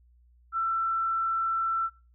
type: tone with frequency modulation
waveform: sine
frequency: 1340 Hz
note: E6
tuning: 28 cents sharp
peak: -25 dBFS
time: 0.52-1.9 s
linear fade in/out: 50 ms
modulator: 54.6 Hz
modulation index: 0.25
effects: noise-tail reverb RT60 0.4 s tail -26 dB re dry + added 60 Hz sine -57 dBFS peak until 2.14 s